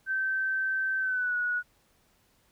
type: tone with pitch glide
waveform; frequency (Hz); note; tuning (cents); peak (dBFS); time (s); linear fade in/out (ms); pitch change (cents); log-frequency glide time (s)
sine; 1548 to 1461.1; G6 to F#6; -22 to -22; -26; 0.06-1.63; 50; -100; 0.99-1.36
effects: pink hiss -67 dBFS RMS until 2.51 s